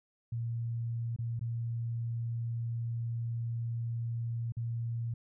sine tone with dropouts, 116.54 Hz, A#2, in tune, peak -32 dBFS, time 0.32-5.14 s, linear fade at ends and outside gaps 5 ms, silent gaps 1.163-1.187 / 1.394-1.41 / 4.522-4.568 s, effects none

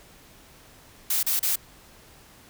blue noise bursts, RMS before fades -24 dBFS, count 3, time 1.1-1.558 s, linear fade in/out 5 ms, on 130 ms, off 34 ms, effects pink hiss -52 dBFS RMS until 2.49 s

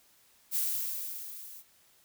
violet noise with level ramp, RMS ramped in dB -28 to -49 dBFS, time 0.51-1.64 s, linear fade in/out 50 ms, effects white hiss -64 dBFS RMS until 2.04 s

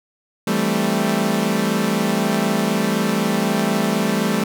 sawtooth chord, A minor seventh, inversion second, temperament equal, 164.81 / 196 / 220 / 261.6 Hz, E3 / G3 / A3 / C4, 0 / 0 / 0 / 0 cents, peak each -22 / -17 / -17 / -23 dBFS, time 0.47-4.44 s, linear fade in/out 5 ms, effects none

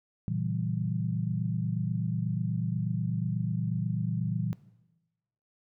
sine chord, A# diminished seventh, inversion none, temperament equal with one note detuned, 116.54 / 138.59 / 164.81 / 192.96 Hz, A#2 / C#3 / E3 / G3, 0 / 0 / 0 / -27 cents, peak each -32 / -38 / -32 / -36 dBFS, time 0.28-4.53 s, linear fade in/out 0 ms, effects noise-tail reverb RT60 1.0 s tail -17 dB re dry

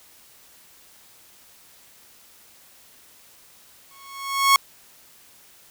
sawtooth tone with exponential growth, 1100 Hz, C#6, 14 cents flat, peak -7 dBFS, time 3.91-4.56 s, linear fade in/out 1 ms, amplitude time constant 140 ms, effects white hiss -52 dBFS RMS until 5.7 s

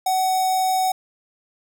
square tone with notch filter, 751 Hz, F#5, 26 cents sharp, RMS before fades -20 dBFS, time 0.06-0.92 s, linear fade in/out 5 ms, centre 2500 Hz, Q 1.1, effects none

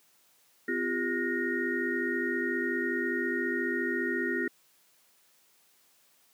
sine tone cluster, 254.7 / 344.9 / 399.4 / 1436 / 1861 Hz, C4 / F4 / G4 / F6 / A#6, -46 / -22 / +32 / +48 / -3 cents, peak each -34 / -33 / -35 / -38 / -32 dBFS, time 0.68-4.48 s, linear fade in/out 5 ms, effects white hiss -65 dBFS RMS until 6.33 s + high-pass 150 Hz 12 dB/octave

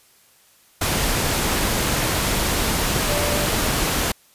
sine tone in noise, 587.3 Hz, D5, in tune, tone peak -25 dBFS, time 3.08-3.46 s, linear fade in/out 5 ms, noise pink, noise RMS -21 dBFS, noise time 0.81-4.12 s, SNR -7 dB, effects white hiss -55 dBFS RMS until 4.34 s + resampled to 32000 Hz

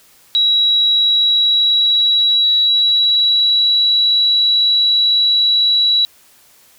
sine tone with pitch glide, 3882 to 3914 Hz, B7 to B7, -31 to -16 cents, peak -10 dBFS, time 0.35-6.05 s, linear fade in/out 0 ms, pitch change +15 cents, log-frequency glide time 0.92-3.81 s, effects white hiss -49 dBFS RMS until 6.78 s

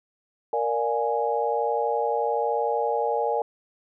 sine chord, Bb dominant seventh, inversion none, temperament equal, 466.2 / 587.3 / 698.5 / 830.6 Hz, Bb4 / D5 / F5 / Ab5, 0 / 0 / 0 / 0 cents, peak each -26 / -29 / -31 / -26 dBFS, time 0.53-3.42 s, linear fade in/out 2 ms, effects none

